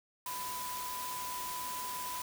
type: tone in noise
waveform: sine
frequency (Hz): 996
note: B5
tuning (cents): +14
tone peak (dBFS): -39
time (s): 0.26-2.22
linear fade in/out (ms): 2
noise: white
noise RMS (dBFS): -42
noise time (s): 0.26-2.22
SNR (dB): 0
effects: none